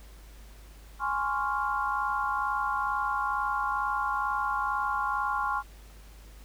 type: chord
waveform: sine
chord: Db major seventh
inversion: second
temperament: equal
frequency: 830.6 / 1046.5 / 1108.7 / 1396.9 Hz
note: Ab5 / C6 / Db6 / F6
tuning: 0 / 0 / 0 / 0 cents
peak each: -32 / -32 / -32 / -32 dBFS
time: 0.99-5.63 s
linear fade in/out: 50 ms
effects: added 51 Hz sine -47 dBFS peak until 6.44 s + pink hiss -56 dBFS RMS until 6.44 s